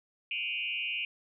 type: tone with frequency modulation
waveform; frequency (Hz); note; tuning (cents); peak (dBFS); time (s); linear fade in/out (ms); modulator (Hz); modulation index
sine; 2637; E7; 0; -31; 0.31-1.05; 2; 123; 2.4
effects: none